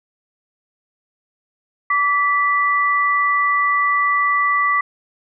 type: tone pair together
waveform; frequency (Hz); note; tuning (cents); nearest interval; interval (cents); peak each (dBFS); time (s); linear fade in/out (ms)
sine; 1154.8 / 1975.5; D6 / B6; -30 / 0; major sixth; 930; -16 / -18; 1.9-4.81; 5
effects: none